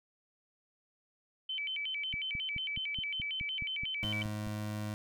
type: tone with vibrato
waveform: sine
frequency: 2658 Hz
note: E7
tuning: 14 cents sharp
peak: -34 dBFS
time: 1.49-4.23 s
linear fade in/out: 5 ms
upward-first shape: square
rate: 5.5 Hz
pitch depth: 250 cents each way
type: click train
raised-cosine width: 5 ms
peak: -31 dBFS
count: 12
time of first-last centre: 2.14-4.471 s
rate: 4.72 Hz
type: tone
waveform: 25% pulse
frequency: 105.8 Hz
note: G#2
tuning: 33 cents sharp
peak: -32 dBFS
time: 4.03-4.94 s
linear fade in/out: 0 ms
effects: none